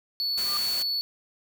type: tone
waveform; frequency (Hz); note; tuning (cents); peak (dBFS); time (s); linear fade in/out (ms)
triangle; 4435; C#8; 0; -24; 0.2-1.01; 0
type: tone with exponential growth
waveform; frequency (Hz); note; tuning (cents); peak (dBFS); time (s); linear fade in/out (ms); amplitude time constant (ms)
triangle; 1196; D6; +31; -28; 0.31-0.57; 1; 55
type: noise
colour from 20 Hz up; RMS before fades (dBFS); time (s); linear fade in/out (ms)
white; -35; 0.37-0.83; 10
effects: none